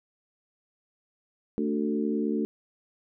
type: harmonic tone with a mistuned harmonic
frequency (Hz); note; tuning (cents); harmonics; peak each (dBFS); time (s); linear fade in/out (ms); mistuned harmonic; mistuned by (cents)
74.1; D2; +16; 3 / 4 / 5 / 6; -28 / -30 / -32 / -34; 1.58-2.45; 0; 4; -25
effects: none